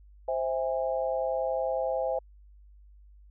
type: chord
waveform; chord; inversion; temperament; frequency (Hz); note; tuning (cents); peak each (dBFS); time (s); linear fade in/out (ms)
sine; C augmented; none; just; 523.3 / 654.1 / 817.6; C5 / E5 / G#5; 0 / -14 / -27; -29 / -31 / -34; 0.28-2.19; 5
effects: added 50 Hz sine -51 dBFS peak until 3.3 s